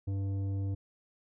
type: tone with tanh clipping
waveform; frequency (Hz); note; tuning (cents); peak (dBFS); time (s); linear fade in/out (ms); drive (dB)
triangle; 98; G2; 0; -32; 0.07-0.75; 10; 14
effects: none